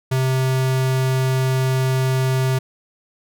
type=tone; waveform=square; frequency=130.81 Hz; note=C3; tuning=in tune; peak=-17 dBFS; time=0.11-2.59 s; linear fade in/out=10 ms; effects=none